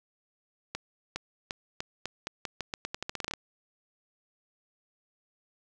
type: accelerating click train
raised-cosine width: 0.2 ms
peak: -16 dBFS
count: 19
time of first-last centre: 0.75-3.337 s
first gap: 410 ms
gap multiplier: 0.85
effects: none